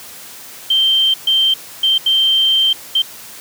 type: tone bursts at uneven times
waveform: sine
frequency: 3136 Hz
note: G7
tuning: in tune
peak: -10 dBFS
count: 5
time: 0.7-1.14 / 1.27-1.54 / 1.83-1.98 / 2.06-2.73 / 2.95-3.02 s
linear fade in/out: 5 ms
effects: white hiss -35 dBFS RMS until 3.4 s + high-pass 80 Hz 12 dB/octave